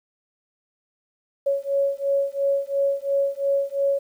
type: beating tone pair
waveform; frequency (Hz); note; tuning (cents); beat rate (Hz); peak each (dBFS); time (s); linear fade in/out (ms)
sine; 554.4 / 557.3; C#5 / C#5; 0 / +9; 2.9; -23; 1.46-3.99; 10
effects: 9-bit